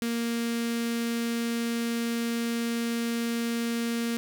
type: tone with notch filter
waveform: sawtooth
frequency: 233.1 Hz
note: A#3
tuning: in tune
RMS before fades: -29 dBFS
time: 0.02-4.17 s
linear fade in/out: 0 ms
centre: 820 Hz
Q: 0.8
effects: none